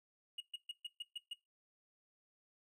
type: tone bursts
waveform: triangle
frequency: 2874 Hz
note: F7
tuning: 49 cents sharp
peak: -39 dBFS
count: 7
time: 0.38-1.335 s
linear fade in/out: 5 ms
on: 25 ms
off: 130 ms
effects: noise-tail reverb RT60 0.2 s tail -18 dB re dry